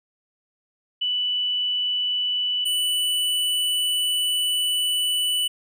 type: tone pair in turn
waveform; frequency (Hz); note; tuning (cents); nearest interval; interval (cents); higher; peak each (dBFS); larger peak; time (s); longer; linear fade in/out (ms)
sine / square; 2972 / 2972; F#7 / F#7; +7 / +7; unison; 0; neither; -21; neither; 1.01-2.65 / 2.65-5.48; second; 10
effects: none